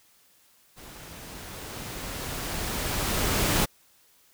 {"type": "noise with level ramp", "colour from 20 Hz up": "pink", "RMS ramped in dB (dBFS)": [-46, -23], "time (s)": [0.76, 3.66], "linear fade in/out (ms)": 20, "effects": ["white hiss -61 dBFS RMS until 4.33 s"]}